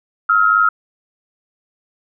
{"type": "tone pair together", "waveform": "sine", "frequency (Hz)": [1291, 1394.9], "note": ["E6", "F6"], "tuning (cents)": [-37, -2], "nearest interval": "minor second", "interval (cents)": 135, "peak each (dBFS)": -13, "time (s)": [0.29, 0.69], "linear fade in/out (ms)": 5, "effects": []}